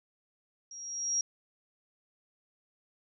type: tone with level ramp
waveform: sine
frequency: 5650 Hz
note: F8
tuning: 19 cents sharp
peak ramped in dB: -44 to -25 dBFS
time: 0.71-1.21 s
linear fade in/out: 2 ms
effects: none